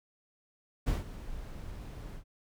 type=noise with ADSR envelope; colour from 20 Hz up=brown; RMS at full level=-27 dBFS; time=0.86-2.24 s; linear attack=23 ms; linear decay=150 ms; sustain=-15 dB; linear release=87 ms; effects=none